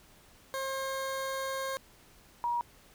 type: tone pair in turn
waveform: 20% pulse / sine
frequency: 535 / 953.3 Hz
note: C5 / A#5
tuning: +38 / +39 cents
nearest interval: minor seventh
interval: 1001 cents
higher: second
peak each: -28 dBFS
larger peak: neither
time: 0.54-1.77 / 2.44-2.61 s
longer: first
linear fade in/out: 0 ms
effects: pink hiss -59 dBFS RMS until 2.94 s